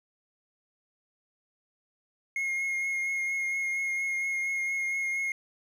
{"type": "tone with vibrato", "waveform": "triangle", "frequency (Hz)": 2151, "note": "C7", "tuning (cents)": 47, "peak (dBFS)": -26, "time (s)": [2.36, 5.32], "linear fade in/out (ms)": 2, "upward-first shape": "triangle", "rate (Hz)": 4.3, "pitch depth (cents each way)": 19, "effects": []}